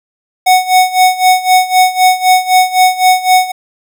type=tone with tremolo; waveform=square; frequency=740 Hz; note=F#5; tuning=in tune; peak=-4 dBFS; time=0.46-3.52 s; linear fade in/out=10 ms; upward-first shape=sine; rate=3.9 Hz; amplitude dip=85%; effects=none